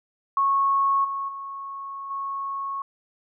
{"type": "tone with level steps", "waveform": "sine", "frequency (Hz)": 1100, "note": "C#6", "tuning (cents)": -14, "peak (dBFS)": [-18, -26, -32, -27], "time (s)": [0.37, 2.82], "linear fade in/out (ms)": 2, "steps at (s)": [1.04, 1.28, 2.1], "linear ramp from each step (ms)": 10, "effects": []}